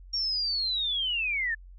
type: linear sweep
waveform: sine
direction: down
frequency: 5588 to 1734 Hz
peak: -26 dBFS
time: 0.13-1.55 s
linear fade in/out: 10 ms
effects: added 45 Hz sine -45 dBFS peak until 1.78 s